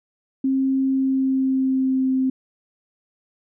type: tone with pitch glide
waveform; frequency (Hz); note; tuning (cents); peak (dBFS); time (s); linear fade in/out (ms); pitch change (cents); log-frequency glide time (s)
sine; 266.8 to 261.6; C4 to C4; +34 to 0; -17; 0.44-2.3; 5; -34; 0.9-2.11
effects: none